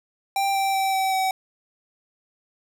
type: tone with pitch steps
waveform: square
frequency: 787 / 780.2 / 773.5 / 766.8 / 760.2 Hz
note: G5 / G5 / G5 / G5 / F#5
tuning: +7 / -8 / -23 / -38 / +47 cents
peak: -21 dBFS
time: 0.36-1.31 s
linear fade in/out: 2 ms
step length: 190 ms
effects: none